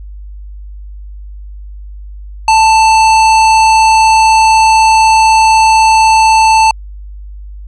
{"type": "tone with hard clipping", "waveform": "sine", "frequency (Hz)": 884, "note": "A5", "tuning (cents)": 8, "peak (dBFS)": -6, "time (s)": [2.48, 6.71], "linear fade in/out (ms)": 2, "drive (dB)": 18, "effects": ["added 50 Hz sine -25 dBFS peak until 7.67 s", "resampled to 22050 Hz"]}